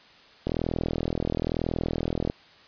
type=click train; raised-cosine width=2 ms; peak=-13 dBFS; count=76; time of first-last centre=0.47-2.299 s; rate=41 Hz; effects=white hiss -53 dBFS RMS until 2.67 s + resampled to 11025 Hz